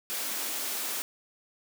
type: high-pass noise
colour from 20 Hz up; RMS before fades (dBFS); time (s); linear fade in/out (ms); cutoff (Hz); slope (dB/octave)
white; -33; 0.1-1.02; 0; 210; 96
effects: none